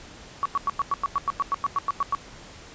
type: tone bursts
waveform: sine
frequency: 1126 Hz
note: C#6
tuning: 27 cents sharp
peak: -20 dBFS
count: 15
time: 0.43-2.149 s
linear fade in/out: 0 ms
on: 25 ms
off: 96 ms
effects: pink hiss -45 dBFS RMS until 2.74 s + resampled to 16000 Hz